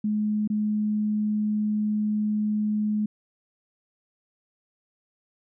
sine tone with dropouts, 211.6 Hz, G#3, 33 cents sharp, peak -22 dBFS, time 0.04-3.06 s, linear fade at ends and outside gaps 5 ms, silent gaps 0.476-0.5 s, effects none

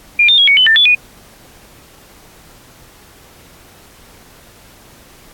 sine tone with pitch steps, 2402 / 3620 / 3308 / 2233 / 3021 / 1787 / 3447 / 2467 Hz, D7 / A7 / G#7 / C#7 / F#7 / A6 / A7 / D#7, +38 / +48 / -8 / +12 / +35 / +26 / -36 / -15 cents, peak -6 dBFS, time 0.19-0.95 s, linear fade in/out 5 ms, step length 95 ms, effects pink hiss -43 dBFS RMS until 5.33 s + AAC 64 kbps

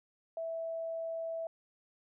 sine tone, 657 Hz, E5, 6 cents flat, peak -35 dBFS, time 0.37-1.47 s, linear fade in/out 2 ms, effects none

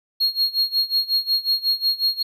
triangle tone with tremolo, 4279 Hz, C8, 38 cents sharp, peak -14 dBFS, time 0.2-2.23 s, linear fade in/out 10 ms, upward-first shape sine, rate 5.5 Hz, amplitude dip 90%, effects none

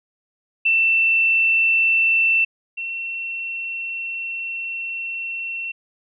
sine tone pair in turn, 2679 / 2712 Hz, E7 / E7, +27 / +49 cents, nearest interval unison, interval 22 cents, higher second, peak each -14 / -25 dBFS, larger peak first, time 0.65-2.45 / 2.77-5.72 s, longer second, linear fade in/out 10 ms, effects none

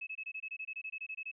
sine tone bursts, 2587 Hz, E7, 33 cents flat, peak -38 dBFS, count 16, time 0.01-1.315 s, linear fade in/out 10 ms, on 60 ms, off 23 ms, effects none

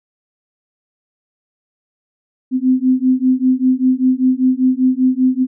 sine beating tone pair, 254.6 / 259.7 Hz, C4 / C4, -47 / -13 cents, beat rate 5.1 Hz, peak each -14 dBFS, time 2.51-5.47 s, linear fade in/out 50 ms, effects none

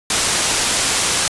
white low-pass noise, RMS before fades -18 dBFS, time 0.1-1.28 s, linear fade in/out 2 ms, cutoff 10000 Hz, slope 24 dB/octave, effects resampled to 24000 Hz

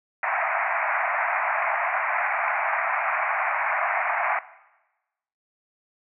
pink band-pass noise, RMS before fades -25 dBFS, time 0.23-4.39 s, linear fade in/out 2 ms, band 640 to 2400 Hz, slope 96 dB/octave, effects noise-tail reverb RT60 1.0 s tail -17 dB re dry

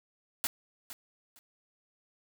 white noise with echo, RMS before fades -31 dBFS, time 0.44-0.47 s, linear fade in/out 0 ms, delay 460 ms, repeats 2, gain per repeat -13 dB, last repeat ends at 1.39 s, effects none

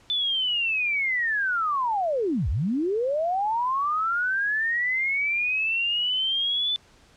sine linear two-way sweep, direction down then up, 3522 to 52.6 to 3522 Hz, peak -22 dBFS, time 0.1-6.76 s, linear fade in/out 0 ms, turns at 2.49 s, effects pink hiss -56 dBFS RMS until 7.16 s + low-pass 7000 Hz 12 dB/octave

